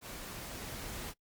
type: noise with level ramp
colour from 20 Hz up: pink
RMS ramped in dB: -45 to -42 dBFS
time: 0.01-1.14 s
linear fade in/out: 50 ms
effects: noise-tail reverb RT60 0.1 s tail -21 dB re dry + Opus 48 kbps